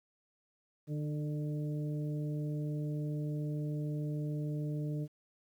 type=harmonic tone with a mistuned harmonic; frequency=150 Hz; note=D3; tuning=37 cents sharp; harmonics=1 / 2 / 3 / 4; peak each=-34 / -41 / -47 / -50 dBFS; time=0.87-5.08 s; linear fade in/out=50 ms; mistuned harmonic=3; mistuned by=-26 cents; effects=11-bit